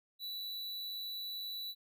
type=tone; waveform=square; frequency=3951 Hz; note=B7; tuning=in tune; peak=-40 dBFS; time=0.19-1.75 s; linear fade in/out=50 ms; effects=none